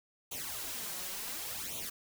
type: noise with flanger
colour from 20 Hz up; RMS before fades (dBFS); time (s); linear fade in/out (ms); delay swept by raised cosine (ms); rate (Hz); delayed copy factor
white; -40; 0.31-1.9; 10; 0.29 to 5.49; 0.69; +0.8
effects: none